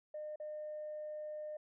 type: tone with dropouts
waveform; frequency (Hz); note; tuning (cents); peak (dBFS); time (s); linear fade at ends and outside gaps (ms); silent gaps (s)
sine; 607; D#5; -43; -40; 0.14-1.57; 5; 0.359-0.399
effects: tanh soft clip ceiling -37 dBFS